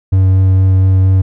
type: tone with vibrato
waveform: triangle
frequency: 94.6 Hz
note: F#2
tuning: 39 cents sharp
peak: -4 dBFS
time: 0.12-1.22 s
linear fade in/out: 10 ms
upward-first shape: sine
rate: 4.3 Hz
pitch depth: 8 cents each way
effects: none